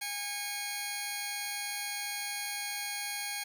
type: tone pair together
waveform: 10% pulse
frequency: 817.8 / 2194 Hz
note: G#5 / C#7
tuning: -27 / -18 cents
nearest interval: octave + perfect fourth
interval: 1709 cents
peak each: -30 / -28 dBFS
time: 0.01-3.44 s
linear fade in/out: 10 ms
effects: none